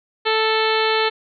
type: harmonic tone with a mistuned harmonic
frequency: 440 Hz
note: A4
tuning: in tune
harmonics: 1 / 2 / 3 / 4 / 5 / 6 / 7 / 8 / 9 / 10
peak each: -20 / -23 / -25 / -26 / -27 / -28 / -28 / -29 / -30 / -30 dBFS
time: 0.25-1.1 s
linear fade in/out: 20 ms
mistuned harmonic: 10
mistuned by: -42 cents
effects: none